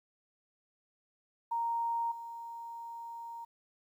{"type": "tone with level steps", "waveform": "sine", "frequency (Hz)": 930, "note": "A#5", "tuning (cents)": -4, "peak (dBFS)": [-30, -41], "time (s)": [1.51, 3.45], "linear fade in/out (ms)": 10, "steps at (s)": 2.11, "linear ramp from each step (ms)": 10, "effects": ["11-bit"]}